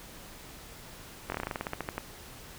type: slowing click train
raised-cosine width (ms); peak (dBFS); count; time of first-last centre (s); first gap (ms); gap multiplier
0.5; -17; 15; 1.3-1.98; 21; 1.12
effects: pink hiss -48 dBFS RMS until 2.58 s